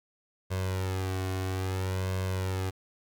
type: tone with flanger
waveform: sawtooth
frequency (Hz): 94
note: F#2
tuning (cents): +28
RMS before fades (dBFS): -31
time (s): 0.5-2.71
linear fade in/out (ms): 20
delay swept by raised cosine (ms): 1.9 to 2.75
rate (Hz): 0.6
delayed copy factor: +0.75
effects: 11-bit